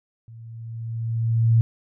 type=tone with level ramp; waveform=sine; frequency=114.3 Hz; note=A#2; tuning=34 cents flat; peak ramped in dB=-40 to -12 dBFS; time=0.28-1.61 s; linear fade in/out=0 ms; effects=none